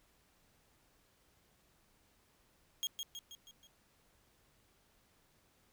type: tone with echo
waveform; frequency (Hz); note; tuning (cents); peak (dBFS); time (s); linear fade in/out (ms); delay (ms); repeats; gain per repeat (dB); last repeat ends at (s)
30% pulse; 3261; G#7; -32; -31; 2.83-2.87; 0; 160; 5; -5; 3.67
effects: pink hiss -71 dBFS RMS until 5.72 s